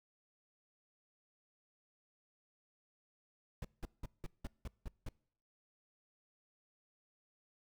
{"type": "noise bursts", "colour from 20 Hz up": "brown", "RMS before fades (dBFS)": -41, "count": 8, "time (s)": [3.62, 5.088], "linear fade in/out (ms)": 2, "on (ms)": 26, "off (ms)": 180, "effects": ["noise-tail reverb RT60 0.6 s tail -24 dB re dry"]}